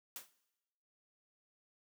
white noise with exponential decay, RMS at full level -42 dBFS, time 0.16-0.32 s, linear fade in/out 1 ms, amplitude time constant 34 ms, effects noise-tail reverb RT60 1.0 s tail -19 dB re dry + high-pass 200 Hz 12 dB/octave

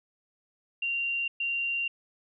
sine tone bursts at uneven times, 2768 Hz, F7, 16 cents flat, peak -27 dBFS, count 2, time 0.82-1.28 / 1.4-1.88 s, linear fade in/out 5 ms, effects none

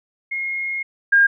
sine tone pair in turn, 2149 / 1614.1 Hz, C7 / G#6, +46 / -50 cents, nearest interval perfect fourth, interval 496 cents, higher first, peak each -22 / -10 dBFS, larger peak second, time 0.31-0.83 / 1.12-1.27 s, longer first, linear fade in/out 10 ms, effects none

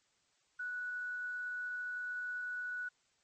sine tone with quantisation, 1475 Hz, F#6, 6 cents flat, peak -37 dBFS, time 0.59-2.89 s, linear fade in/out 10 ms, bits 11, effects white hiss -74 dBFS RMS until 3.23 s + MP3 32 kbps

